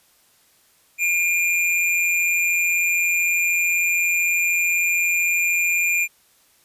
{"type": "tone with amplitude modulation", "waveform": "square", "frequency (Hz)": 2406, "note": "D7", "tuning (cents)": 41, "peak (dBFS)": -16, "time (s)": [0.98, 6.08], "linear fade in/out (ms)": 50, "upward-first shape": "sine", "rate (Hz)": 173, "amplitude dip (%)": 50, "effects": ["white hiss -58 dBFS RMS until 6.64 s", "resampled to 32000 Hz"]}